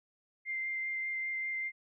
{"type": "tone with vibrato", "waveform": "sine", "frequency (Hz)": 2093, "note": "C7", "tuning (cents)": 0, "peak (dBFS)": -33, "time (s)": [0.45, 1.72], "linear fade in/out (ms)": 50, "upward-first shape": "sine", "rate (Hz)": 5.1, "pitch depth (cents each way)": 10, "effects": []}